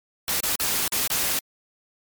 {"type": "noise with dropouts", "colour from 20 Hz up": "white", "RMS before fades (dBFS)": -24, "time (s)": [0.28, 1.39], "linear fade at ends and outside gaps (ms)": 1, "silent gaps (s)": [[0.404, 0.433], [0.557, 0.598], [0.879, 0.921], [1.075, 1.101]], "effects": ["MP3 96 kbps"]}